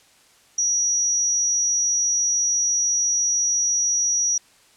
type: tone with amplitude modulation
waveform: sine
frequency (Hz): 5800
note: F#8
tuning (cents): -35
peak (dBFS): -15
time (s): 0.58-4.38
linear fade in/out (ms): 5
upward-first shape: sine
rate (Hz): 254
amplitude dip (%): 55
effects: white hiss -55 dBFS RMS until 4.76 s + low-pass 9000 Hz 12 dB/octave